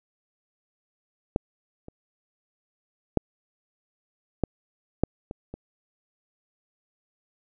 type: clicks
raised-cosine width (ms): 2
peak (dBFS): -9 / -28 / -6 / -9 / -6 / -21 / -23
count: 7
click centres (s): 1.361 / 1.884 / 3.173 / 4.437 / 5.036 / 5.311 / 5.54
effects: none